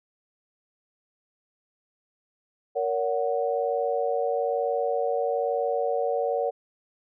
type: chord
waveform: sine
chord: F# major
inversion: first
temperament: equal with one note detuned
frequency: 466.2 / 567.3 / 740 Hz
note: A#4 / C#5 / F#5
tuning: 0 / +40 / 0 cents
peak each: -27 / -27 / -29 dBFS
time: 2.75-6.51 s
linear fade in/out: 20 ms
effects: none